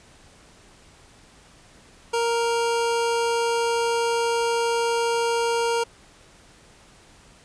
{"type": "tone", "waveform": "25% pulse", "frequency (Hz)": 466.2, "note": "A#4", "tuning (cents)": 0, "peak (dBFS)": -17, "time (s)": [2.13, 5.84], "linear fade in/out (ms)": 10, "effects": ["pink hiss -52 dBFS RMS until 7.44 s", "resampled to 22050 Hz"]}